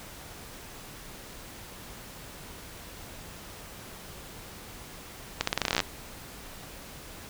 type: accelerating click train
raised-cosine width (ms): 0.2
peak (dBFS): -7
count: 14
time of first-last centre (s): 5.41-5.803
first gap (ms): 64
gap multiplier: 0.86
effects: pink hiss -45 dBFS RMS until 7.29 s